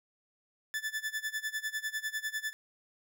40% pulse tone with tremolo, 1747 Hz, A6, 13 cents flat, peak -30 dBFS, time 0.74-2.53 s, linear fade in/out 0 ms, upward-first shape sine, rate 10 Hz, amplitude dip 90%, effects none

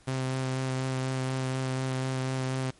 sawtooth tone with vibrato, 130.81 Hz, C3, in tune, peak -24 dBFS, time 0.07-2.71 s, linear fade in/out 10 ms, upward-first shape sine, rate 4.1 Hz, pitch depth 11 cents each way, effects pink hiss -59 dBFS RMS until 2.79 s + MP3 48 kbps

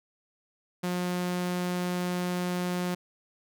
sawtooth tone, 178.9 Hz, F3, 42 cents sharp, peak -24 dBFS, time 0.83-2.95 s, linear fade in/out 10 ms, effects none

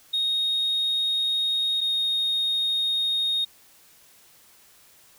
sine tone pair in turn, 3729 / 3714 Hz, A#7 / A#7, 0 / -7 cents, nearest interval unison, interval 7 cents, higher first, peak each -20 / -20 dBFS, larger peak neither, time 0.13-1.81 / 1.81-3.45 s, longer first, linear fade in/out 10 ms, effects tanh soft clip ceiling -19 dBFS + white hiss -55 dBFS RMS until 5.18 s

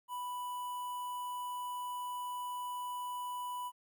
square tone with notch filter, 988 Hz, B5, in tune, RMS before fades -40 dBFS, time 0.08-3.72 s, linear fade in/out 50 ms, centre 4700 Hz, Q 0.59, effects 13-bit

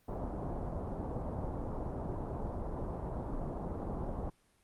pink low-pass noise, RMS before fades -38 dBFS, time 0.08-4.3 s, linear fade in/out 5 ms, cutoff 930 Hz, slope 24 dB/octave, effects pink hiss -70 dBFS RMS until 4.63 s + Opus 32 kbps

